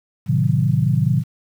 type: chord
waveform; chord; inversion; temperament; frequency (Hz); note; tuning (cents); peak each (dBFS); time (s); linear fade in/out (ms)
sine; A diminished seventh; none; equal; 110 / 130.81 / 155.56 / 185; A2 / C3 / Eb3 / Gb3; 0 / 0 / 0 / 0; -21 / -18 / -19 / -23; 0.26-1.24; 50
effects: 8-bit